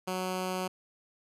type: tone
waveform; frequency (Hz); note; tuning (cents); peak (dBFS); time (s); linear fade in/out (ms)
10% pulse; 185; F#3; 0; -23; 0.07-0.68; 10
effects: resampled to 32000 Hz